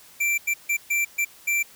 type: tone bursts at uneven times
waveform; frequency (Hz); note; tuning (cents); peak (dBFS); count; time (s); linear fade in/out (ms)
square; 2349; D7; 0; -21; 6; 0.2-0.38 / 0.47-0.54 / 0.69-0.77 / 0.9-1.05 / 1.18-1.25 / 1.47-1.63; 10
effects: white hiss -50 dBFS RMS until 1.75 s